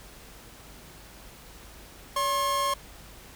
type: tone pair together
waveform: 45% pulse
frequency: 568.4 / 1073 Hz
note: C#5 / C6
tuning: +43 / +43 cents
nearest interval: major seventh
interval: 1100 cents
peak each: -32 / -25 dBFS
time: 2.16-2.74 s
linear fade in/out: 5 ms
effects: added 50 Hz sine -52 dBFS peak until 3.35 s + pink hiss -49 dBFS RMS until 3.35 s